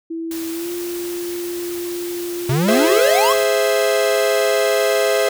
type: tone with pitch glide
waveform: sine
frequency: 328.9 to 348.5 Hz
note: E4 to F4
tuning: -4 to -4 cents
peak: -23 dBFS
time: 0.1-2.99 s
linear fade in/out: 10 ms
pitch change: +100 cents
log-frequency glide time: 0.51-0.71 s
type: noise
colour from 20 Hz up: white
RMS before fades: -33 dBFS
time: 0.31-3.44 s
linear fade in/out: 2 ms
type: exponential sweep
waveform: square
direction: up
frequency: 123.47 to 1137 Hz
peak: -16 dBFS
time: 2.49-3.33 s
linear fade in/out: 5 ms
type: chord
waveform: 45% pulse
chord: Ab augmented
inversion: none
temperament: equal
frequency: 415.3 / 523.3 / 659.3 Hz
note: Ab4 / C5 / E5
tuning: 0 / 0 / 0 cents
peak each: -19 dBFS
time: 2.68-5.29 s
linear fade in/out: 5 ms
effects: none